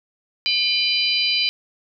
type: harmonic tone with a mistuned harmonic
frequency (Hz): 800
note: G5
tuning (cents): +35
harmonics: 3 / 4 / 5 / 6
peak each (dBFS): -23 / -23 / -23 / -23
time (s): 0.46-1.49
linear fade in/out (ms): 0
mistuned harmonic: 4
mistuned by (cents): -98
effects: none